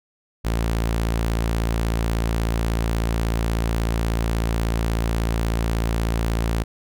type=tone; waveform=sawtooth; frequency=56.4 Hz; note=A1; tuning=44 cents sharp; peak=-16 dBFS; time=0.44-6.64 s; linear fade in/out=20 ms; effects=none